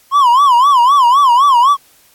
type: tone with vibrato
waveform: triangle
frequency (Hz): 1045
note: C6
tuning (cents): -2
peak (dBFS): -4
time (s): 0.11-1.77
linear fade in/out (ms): 50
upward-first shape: sine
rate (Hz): 3.9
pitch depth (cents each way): 180
effects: white hiss -49 dBFS RMS until 2.14 s + AAC 64 kbps